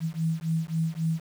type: beating tone pair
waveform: sine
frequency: 160.4 / 164.1 Hz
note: E3 / E3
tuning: -47 / -8 cents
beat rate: 3.7 Hz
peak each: -28 dBFS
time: 0-1.21 s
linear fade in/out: 50 ms
effects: 8-bit